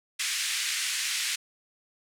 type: band-pass noise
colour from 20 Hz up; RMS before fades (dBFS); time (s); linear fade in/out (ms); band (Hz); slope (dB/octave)
pink; -30; 0.19-1.36; 10; 1900 to 10000; 24
effects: none